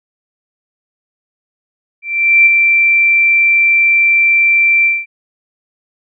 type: tone with ADSR envelope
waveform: sine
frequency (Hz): 2349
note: D7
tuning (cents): 0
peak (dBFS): -3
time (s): 2.02-5.06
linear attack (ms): 440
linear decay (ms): 19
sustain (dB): -4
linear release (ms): 210
effects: none